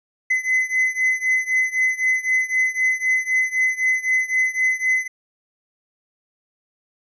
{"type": "beating tone pair", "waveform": "triangle", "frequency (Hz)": [2032, 2035.9], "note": ["B6", "C7"], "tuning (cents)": [49, -48], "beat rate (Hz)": 3.9, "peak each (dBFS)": [-18, -20], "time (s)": [0.3, 5.08], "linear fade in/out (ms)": 10, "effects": ["resampled to 22050 Hz"]}